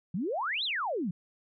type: exponential two-way sweep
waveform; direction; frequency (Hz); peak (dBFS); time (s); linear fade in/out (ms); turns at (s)
sine; up then down; 158.1 to 4207 to 158.1; -29; 0.14-1.11; 5; 0.64
effects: none